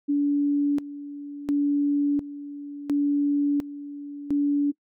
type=tone with tremolo; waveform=sine; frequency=287.3 Hz; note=D4; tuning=38 cents flat; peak=-19 dBFS; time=0.08-4.72 s; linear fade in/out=20 ms; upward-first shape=square; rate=0.71 Hz; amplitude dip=80%; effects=noise-tail reverb RT60 0.1 s tail -22 dB re dry

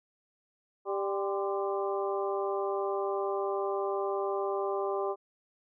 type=harmonic tone with a mistuned harmonic; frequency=197.2 Hz; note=G3; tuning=11 cents sharp; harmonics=2 / 3 / 4 / 5 / 6; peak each=-31 / -36 / -37 / -39 / -40 dBFS; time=0.85-5.16 s; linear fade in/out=50 ms; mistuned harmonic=5; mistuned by=+79 cents; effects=none

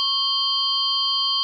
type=tone cluster; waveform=sine; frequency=1098 / 3141 / 4261 / 4745 Hz; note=C#6 / G7 / C8 / D8; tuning=-17 / +3 / +31 / +17 cents; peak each=-28 / -22 / -28 / -24 dBFS; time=0-1.43 s; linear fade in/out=0 ms; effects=none

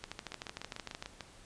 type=two click trains; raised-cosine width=0.2 ms; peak=-24 / -22 dBFS; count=7 / 14; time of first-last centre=0.32-1.208 / 0.04-1.025 s; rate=6.76 / 13.2 Hz; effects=pink hiss -57 dBFS RMS until 1.45 s + resampled to 22050 Hz

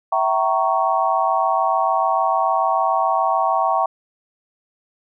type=chord; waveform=sine; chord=E diminished seventh; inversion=none; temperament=equal with one note detuned; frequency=659.3 / 766.1 / 932.3 / 1108.7 Hz; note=E5 / G5 / Bb5 / Db6; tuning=0 / -40 / 0 / 0 cents; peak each=-22 / -20 / -22 / -21 dBFS; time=0.12-3.86 s; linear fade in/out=5 ms; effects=none

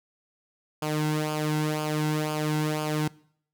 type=tone with flanger; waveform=sawtooth; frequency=152.9 Hz; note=D#3; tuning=30 cents flat; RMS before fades=-27 dBFS; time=0.82-3.08 s; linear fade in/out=5 ms; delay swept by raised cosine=0.51 to 1.71 ms; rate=2 Hz; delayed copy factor=-0.65; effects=noise-tail reverb RT60 0.6 s tail -22 dB re dry

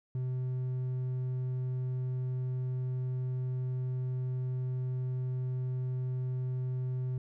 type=tone with hard clipping; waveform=sine; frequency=127.7 Hz; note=C3; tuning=42 cents flat; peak=-32 dBFS; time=0.15-7.18 s; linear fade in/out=2 ms; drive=3 dB; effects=none

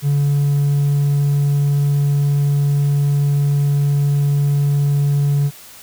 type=tone; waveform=triangle; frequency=142.8 Hz; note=D3; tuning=48 cents flat; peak=-10 dBFS; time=0.02-5.51 s; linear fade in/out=50 ms; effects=tanh soft clip ceiling -7 dBFS + white hiss -40 dBFS RMS until 5.82 s

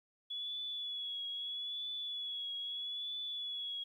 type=tone with vibrato; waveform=sine; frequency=3393 Hz; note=G#7; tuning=36 cents sharp; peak=-38 dBFS; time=0.3-3.84 s; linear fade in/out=10 ms; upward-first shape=triangle; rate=0.78 Hz; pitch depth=46 cents each way; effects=12-bit

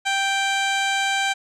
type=tone with low-pass filter; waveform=15% pulse; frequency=784 Hz; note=G5; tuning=in tune; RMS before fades=-22 dBFS; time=0.05-1.34 s; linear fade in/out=20 ms; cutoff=6200 Hz; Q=1.3; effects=none

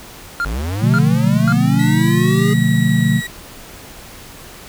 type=tone bursts; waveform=triangle; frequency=1396.9 Hz; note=F6; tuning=in tune; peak=-14 dBFS; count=3; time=0.4-1.524 s; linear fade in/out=0 ms; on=48 ms; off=490 ms
type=linear sweep; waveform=square; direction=up; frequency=45.06 to 415.3 Hz; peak=-20 dBFS; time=0.45-2.54 s; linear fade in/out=10 ms
type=chord; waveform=sine; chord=B half-diminished seventh; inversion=none; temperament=just; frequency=123.47 / 148.16 / 177.8 / 222.2 Hz; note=B2 / D3 / F3 / A3; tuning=0 / +16 / +31 / +17 cents; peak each=-17 dBFS; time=0.8-3.22 s; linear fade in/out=50 ms
type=tone with pitch glide; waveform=35% pulse; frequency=1943 to 1920.7 Hz; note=B6 to B6; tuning=-29 to -49 cents; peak=-22 dBFS; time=1.79-3.27 s; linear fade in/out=5 ms; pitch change=-20 cents; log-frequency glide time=1.96-2.3 s
effects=pink hiss -37 dBFS RMS until 4.68 s

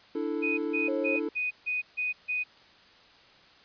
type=chord; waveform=triangle; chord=D suspended second; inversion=none; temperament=just; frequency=293.7 / 330.4 / 440.5 Hz; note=D4 / E4 / A4; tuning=0 / +4 / +2 cents; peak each=-31 dBFS; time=0.15-1.29 s; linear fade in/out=5 ms
type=tone bursts; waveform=sine; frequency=2489 Hz; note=D#7; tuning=in tune; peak=-27 dBFS; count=7; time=0.42-2.44 s; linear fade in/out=20 ms; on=160 ms; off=150 ms
type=tone; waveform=sine; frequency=538 Hz; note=C5; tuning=48 cents sharp; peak=-30 dBFS; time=0.88-1.16 s; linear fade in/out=2 ms
effects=white hiss -56 dBFS RMS until 3.64 s + resampled to 11025 Hz

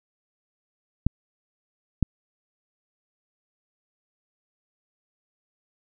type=clicks; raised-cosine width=5 ms; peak=-7 dBFS; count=2; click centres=1.066 / 2.027 s; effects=none

